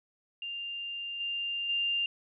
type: tone with level steps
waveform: sine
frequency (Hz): 2795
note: F7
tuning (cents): +1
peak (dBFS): -35 / -31 / -27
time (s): 0.42-2.06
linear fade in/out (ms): 2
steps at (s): 1.2 / 1.69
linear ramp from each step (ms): 5
effects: none